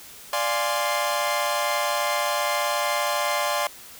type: chord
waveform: sawtooth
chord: D half-diminished seventh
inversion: none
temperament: equal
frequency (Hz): 587.3 / 698.5 / 830.6 / 1046.5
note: D5 / F5 / Ab5 / C6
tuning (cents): 0 / 0 / 0 / 0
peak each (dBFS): -23 / -26 / -26 / -23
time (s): 0.33-3.67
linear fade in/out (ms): 2
effects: white hiss -44 dBFS RMS until 3.99 s